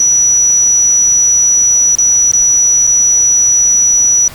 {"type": "tone with dropouts", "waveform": "sine", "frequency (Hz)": 5880, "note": "F#8", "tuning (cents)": -12, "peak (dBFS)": -6, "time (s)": [0, 4.28], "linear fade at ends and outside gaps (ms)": 2, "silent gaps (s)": [[1.953, 1.984], [2.316, 2.334], [2.869, 2.873]], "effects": ["pink hiss -32 dBFS RMS until 4.34 s"]}